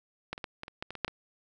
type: clicks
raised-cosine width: 0.3 ms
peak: -18 / -26 / -19 / -22 / -27 / -19 / -23 / -24 / -12 / -21 dBFS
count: 10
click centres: 0.33 / 0.379 / 0.442 / 0.634 / 0.681 / 0.825 / 0.906 / 0.953 / 1.047 / 1.08 s
effects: none